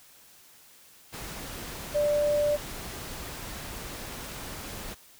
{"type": "tone in noise", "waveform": "sine", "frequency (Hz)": 589, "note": "D5", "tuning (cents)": 5, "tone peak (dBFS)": -22, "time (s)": [1.94, 2.57], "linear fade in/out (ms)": 20, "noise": "pink", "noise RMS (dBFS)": -39, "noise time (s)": [1.12, 4.95], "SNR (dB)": 14, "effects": ["white hiss -55 dBFS RMS until 5.19 s"]}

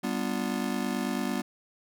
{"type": "chord", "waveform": "square", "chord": "G dominant seventh", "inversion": "none", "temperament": "just", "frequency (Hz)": [196, 245, 294, 352.8], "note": ["G3", "B3", "D4", "F4"], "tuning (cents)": [0, -14, 2, 18], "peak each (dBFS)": [-34, -32, -37, -38], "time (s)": [0.03, 1.42], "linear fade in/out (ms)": 10, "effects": []}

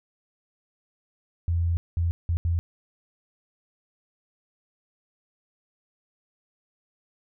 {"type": "tone bursts at uneven times", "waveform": "sine", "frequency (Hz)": 84.9, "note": "F2", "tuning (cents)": -48, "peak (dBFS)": -21, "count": 4, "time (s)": [[1.48, 1.77], [1.97, 2.11], [2.29, 2.37], [2.45, 2.59]], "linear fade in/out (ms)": 0, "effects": []}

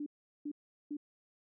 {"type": "tone bursts", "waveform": "sine", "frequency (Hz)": 293.7, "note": "D4", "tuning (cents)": 0, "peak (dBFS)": -36, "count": 3, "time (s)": [0, 0.969], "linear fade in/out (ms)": 5, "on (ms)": 63, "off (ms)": 390, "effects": []}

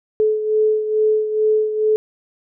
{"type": "beating tone pair", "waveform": "sine", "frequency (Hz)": [430.5, 432.8], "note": ["A4", "A4"], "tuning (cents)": [-38, -29], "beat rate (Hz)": 2.3, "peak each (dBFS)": [-15, -22], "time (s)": [0.2, 1.96], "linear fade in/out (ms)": 0, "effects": []}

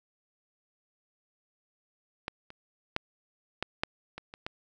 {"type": "clicks", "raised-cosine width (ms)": 0.3, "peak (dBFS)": [-17, -30, -12, -14, -11, -24, -27, -19], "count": 8, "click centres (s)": [2.281, 2.504, 2.964, 3.626, 3.835, 4.18, 4.339, 4.465], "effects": []}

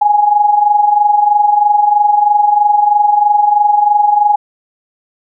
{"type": "tone with amplitude modulation", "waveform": "sine", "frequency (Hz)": 830.6, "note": "G#5", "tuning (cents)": 0, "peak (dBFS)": -4, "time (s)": [0.01, 4.36], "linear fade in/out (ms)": 10, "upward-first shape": "sine", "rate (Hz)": 23.1, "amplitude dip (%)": 65, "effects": []}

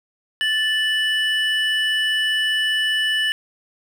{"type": "tone pair together", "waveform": "triangle", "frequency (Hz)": [1755, 2960], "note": ["A6", "F#7"], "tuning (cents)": [-5, 0], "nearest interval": "major sixth", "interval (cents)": 905, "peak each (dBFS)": -19, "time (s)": [0.41, 3.32], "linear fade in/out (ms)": 0, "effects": []}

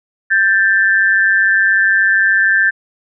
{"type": "tone pair together", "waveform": "sine", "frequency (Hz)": [1570.8, 1764], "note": ["G6", "A6"], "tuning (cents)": [3, 4], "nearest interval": "major second", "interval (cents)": 201, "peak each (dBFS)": -12, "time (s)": [0.3, 2.71], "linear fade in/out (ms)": 20, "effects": []}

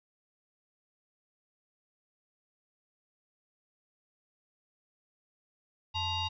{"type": "tone with frequency modulation", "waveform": "sine", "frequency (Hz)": 1839, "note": "A#6", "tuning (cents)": -24, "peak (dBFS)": -30, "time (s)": [5.94, 6.29], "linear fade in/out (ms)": 20, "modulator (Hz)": 964, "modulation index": 2.4, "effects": []}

